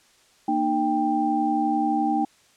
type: tone cluster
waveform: sine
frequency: 233.1 / 304.7 / 789 Hz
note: A#3 / D#4 / G5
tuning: 0 / -36 / +11 cents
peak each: -27 / -24 / -23 dBFS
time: 0.48-2.25 s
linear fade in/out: 5 ms
effects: white hiss -58 dBFS RMS until 2.56 s + low-pass 8000 Hz 12 dB/octave